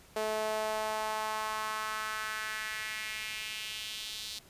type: tone with high-pass filter sweep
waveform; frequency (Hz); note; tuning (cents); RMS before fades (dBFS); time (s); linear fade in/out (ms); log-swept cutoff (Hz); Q
sawtooth; 216.5; A3; -28; -36; 0.16-4.39; 5; 530 to 4000; 2.5
effects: pink hiss -58 dBFS RMS until 4.49 s + resampled to 32000 Hz